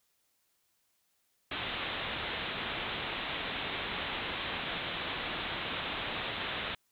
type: low-pass noise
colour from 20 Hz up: white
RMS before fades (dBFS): -37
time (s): 1.51-6.75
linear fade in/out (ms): 5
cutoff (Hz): 3800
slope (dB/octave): 96
effects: white hiss -75 dBFS RMS until 6.91 s